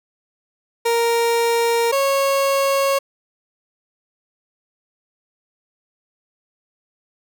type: tone pair in turn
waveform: 30% pulse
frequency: 466.2 / 549.7 Hz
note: A#4 / C#5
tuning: 0 / -15 cents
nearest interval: minor third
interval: 285 cents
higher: second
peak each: -13 dBFS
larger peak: neither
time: 0.85-1.92 / 1.92-2.99 s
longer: neither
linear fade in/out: 10 ms
effects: none